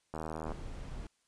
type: click train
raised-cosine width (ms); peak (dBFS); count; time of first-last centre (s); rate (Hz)
1; -25; 31; 0.14-0.519; 79.2
type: noise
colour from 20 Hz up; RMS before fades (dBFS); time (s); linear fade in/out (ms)
brown; -42; 0.46-1.07; 2
effects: white hiss -75 dBFS RMS until 1.27 s + resampled to 22050 Hz